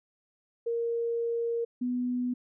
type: tone pair in turn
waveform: sine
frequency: 466.2 / 247.6 Hz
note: A#4 / B3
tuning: 0 / +5 cents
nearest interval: major seventh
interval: 1095 cents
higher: first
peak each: -27 dBFS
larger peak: neither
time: 0.66-1.65 / 1.81-2.34 s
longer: first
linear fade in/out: 10 ms
effects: none

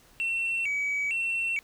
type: tone with vibrato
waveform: sine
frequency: 2481 Hz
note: D#7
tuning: 6 cents flat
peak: -24 dBFS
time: 0.2-1.59 s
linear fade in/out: 0 ms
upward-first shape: square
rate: 1.1 Hz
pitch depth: 150 cents each way
effects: tanh soft clip ceiling -24 dBFS + pink hiss -58 dBFS RMS until 1.63 s

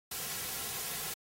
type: noise with comb filter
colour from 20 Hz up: white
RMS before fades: -38 dBFS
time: 0.11-1.14 s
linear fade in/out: 5 ms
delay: 3.3 ms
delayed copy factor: -0.55
effects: AAC 48 kbps

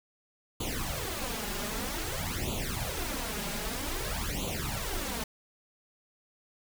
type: noise with flanger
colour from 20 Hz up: pink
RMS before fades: -34 dBFS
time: 0.6-5.24 s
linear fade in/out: 5 ms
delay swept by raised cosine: 0.28 to 4.98 ms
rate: 0.52 Hz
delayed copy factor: +0.85
effects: none

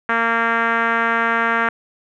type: tone with low-pass filter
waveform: 5% pulse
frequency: 230 Hz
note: A#3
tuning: 23 cents flat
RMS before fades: -18 dBFS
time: 0.09-1.69 s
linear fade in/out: 2 ms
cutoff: 1600 Hz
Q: 2.4
effects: none

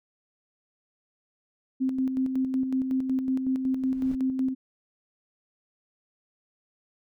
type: tone with tremolo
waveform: sine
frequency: 261.6 Hz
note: C4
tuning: in tune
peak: -22 dBFS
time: 1.8-4.55 s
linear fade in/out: 20 ms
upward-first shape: square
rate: 5.4 Hz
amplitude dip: 45%
type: noise with exponential growth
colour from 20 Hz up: brown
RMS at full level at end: -41 dBFS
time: 3.5-4.15 s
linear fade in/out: 1 ms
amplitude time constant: 140 ms
effects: none

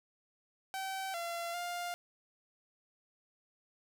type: tone with pitch steps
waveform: sawtooth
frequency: 769 / 683 / 702 Hz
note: G5 / F5 / F5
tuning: -33 / -39 / +9 cents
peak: -33 dBFS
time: 0.74-1.94 s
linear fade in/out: 0 ms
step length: 400 ms
effects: none

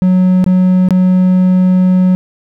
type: tone with dropouts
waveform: triangle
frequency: 184 Hz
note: F#3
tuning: 9 cents flat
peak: -4 dBFS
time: 0.02-2.15 s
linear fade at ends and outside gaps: 0 ms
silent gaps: 0.442-0.463 / 0.887-0.907 s
effects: none

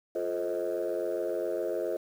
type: chord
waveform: sine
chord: F dominant seventh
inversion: none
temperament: just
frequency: 349.2 / 436.5 / 523.8 / 628.6 Hz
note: F4 / A4 / C5 / Eb5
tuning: 0 / -14 / +2 / +18 cents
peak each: -33 dBFS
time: 0.15-1.97 s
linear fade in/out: 5 ms
effects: tanh soft clip ceiling -23 dBFS + 9-bit

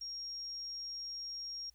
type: tone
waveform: sine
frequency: 5580 Hz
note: F8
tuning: 2 cents flat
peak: -40 dBFS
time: 0.01-1.7 s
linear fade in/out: 5 ms
effects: added 60 Hz sine -68 dBFS peak until 1.74 s + white hiss -75 dBFS RMS until 1.74 s

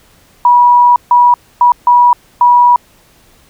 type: tone bursts at uneven times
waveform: sine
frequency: 971 Hz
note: B5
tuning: 30 cents flat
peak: -3 dBFS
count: 5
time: 0.45-0.96 / 1.11-1.34 / 1.61-1.72 / 1.87-2.13 / 2.41-2.76 s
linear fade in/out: 2 ms
effects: pink hiss -47 dBFS RMS until 3.49 s

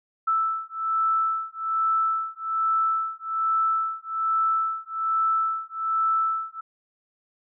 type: beating tone pair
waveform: sine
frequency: 1318.5 / 1319.7 Hz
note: E6 / E6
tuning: 0 / +2 cents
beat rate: 1.2 Hz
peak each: -25 dBFS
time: 0.27-6.61 s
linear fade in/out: 10 ms
effects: none

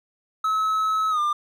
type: tone with pitch glide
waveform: triangle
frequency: 1291 to 1197.6 Hz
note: E6 to D6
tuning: -37 to +33 cents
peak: -18 dBFS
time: 0.44-1.33 s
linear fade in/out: 5 ms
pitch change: -130 cents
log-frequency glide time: 1.1-1.2 s
effects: none

